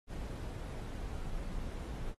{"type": "noise", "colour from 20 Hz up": "brown", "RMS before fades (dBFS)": -40, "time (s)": [0.07, 2.15], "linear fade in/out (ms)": 50, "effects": ["AAC 32 kbps"]}